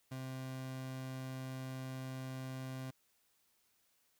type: tone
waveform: 30% pulse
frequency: 130.81 Hz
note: C3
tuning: in tune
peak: -39 dBFS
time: 0.11-2.91 s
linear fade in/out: 10 ms
effects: white hiss -75 dBFS RMS until 4.19 s